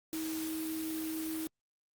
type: tone in noise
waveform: sine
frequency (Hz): 318.6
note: D#4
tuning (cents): +41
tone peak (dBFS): -35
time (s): 0.13-1.47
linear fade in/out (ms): 0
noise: white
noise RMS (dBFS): -43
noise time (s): 0.13-1.47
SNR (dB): +5
effects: Opus 48 kbps